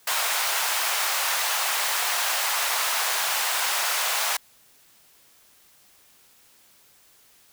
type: high-pass noise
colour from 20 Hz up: pink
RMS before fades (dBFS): -25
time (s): 0.07-4.37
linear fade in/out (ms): 5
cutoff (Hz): 750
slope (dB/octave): 24
effects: white hiss -57 dBFS RMS until 7.52 s